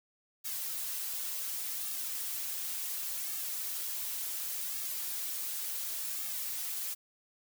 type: noise with flanger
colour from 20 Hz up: blue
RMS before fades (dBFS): -37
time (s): 0.44-6.95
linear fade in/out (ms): 20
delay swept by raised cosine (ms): 2 to 6.6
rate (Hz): 0.69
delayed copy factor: -0.95
effects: none